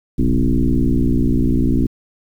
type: tone with frequency modulation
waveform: sine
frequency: 130.81 Hz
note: C3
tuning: in tune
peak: -12 dBFS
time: 0.18-1.87 s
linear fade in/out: 10 ms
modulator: 60.2 Hz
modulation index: 3.1
effects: 8-bit